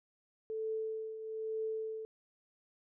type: tone with tremolo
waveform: sine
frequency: 440 Hz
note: A4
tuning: in tune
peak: -33 dBFS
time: 0.5-2.05 s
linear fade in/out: 0 ms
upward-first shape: triangle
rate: 1.1 Hz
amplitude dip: 65%
effects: none